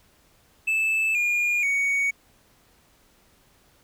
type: tone with pitch steps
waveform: triangle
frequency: 2628 / 2424 / 2236 Hz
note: E7 / D#7 / C#7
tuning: -6 / -46 / +14 cents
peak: -19 dBFS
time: 0.67-2.11 s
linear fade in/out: 10 ms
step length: 480 ms
effects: pink hiss -60 dBFS RMS until 3.83 s